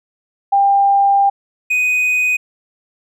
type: tone pair in turn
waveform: sine / triangle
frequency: 796 / 2495 Hz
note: G5 / D#7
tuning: +26 / +4 cents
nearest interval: octave + minor sixth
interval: 1978 cents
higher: second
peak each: -9 / -11 dBFS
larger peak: first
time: 0.52-1.3 / 1.7-2.37 s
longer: first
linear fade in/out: 10 ms
effects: none